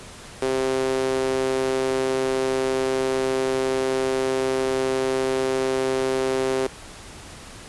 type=tone with high-pass filter; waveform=sawtooth; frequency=131.6 Hz; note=C3; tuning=10 cents sharp; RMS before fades=-23 dBFS; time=0.42-6.67 s; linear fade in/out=0 ms; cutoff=390 Hz; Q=3.2; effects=pink hiss -41 dBFS RMS until 7.68 s + resampled to 24000 Hz